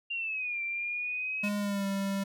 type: exponential two-way sweep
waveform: sine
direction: down then up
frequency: 2794 to 2349 to 2577 Hz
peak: -31 dBFS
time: 0.1-1.49 s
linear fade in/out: 10 ms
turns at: 0.62 s
type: tone with pitch glide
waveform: square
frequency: 205.6 to 196.66 Hz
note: G#3 to G3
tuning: -17 to +6 cents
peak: -30 dBFS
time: 1.43-2.24 s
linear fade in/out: 10 ms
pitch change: -77 cents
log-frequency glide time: 1.58-1.86 s
effects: none